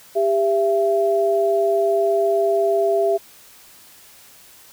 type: tone pair together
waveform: sine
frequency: 398 / 669.8 Hz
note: G4 / E5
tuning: +26 / +27 cents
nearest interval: major sixth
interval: 901 cents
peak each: -18 dBFS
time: 0.15-3.18 s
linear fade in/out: 20 ms
effects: white hiss -47 dBFS RMS until 4.72 s